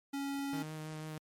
square tone, 278.5 Hz, C#4, 8 cents sharp, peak -36 dBFS, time 0.13-0.63 s, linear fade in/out 10 ms
sawtooth tone with vibrato, 155.56 Hz, D#3, in tune, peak -37 dBFS, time 0.53-1.18 s, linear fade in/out 0 ms, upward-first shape sine, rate 6.1 Hz, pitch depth 11 cents each way
effects MP3 64 kbps

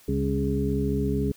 harmonic tone with a mistuned harmonic, 69 Hz, C#2, 7 cents flat, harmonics 1 / 2 / 3 / 4 / 6, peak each -29 / -29 / -29 / -29 / -29 dBFS, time 0.08-1.32 s, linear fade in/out 5 ms, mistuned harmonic 3, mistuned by -41 cents, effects white hiss -55 dBFS RMS until 1.36 s

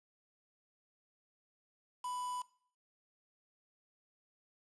triangle tone with quantisation, 993 Hz, B5, 9 cents sharp, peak -36 dBFS, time 2.04-2.42 s, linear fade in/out 5 ms, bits 8, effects noise-tail reverb RT60 0.5 s tail -20 dB re dry + resampled to 24000 Hz

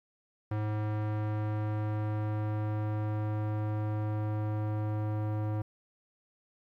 square tone with low-pass filter sweep, 106.5 Hz, G#2, 44 cents sharp, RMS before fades -32 dBFS, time 0.51-5.62 s, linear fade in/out 5 ms, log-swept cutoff 1500 to 1000 Hz, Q 0.83, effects 11-bit

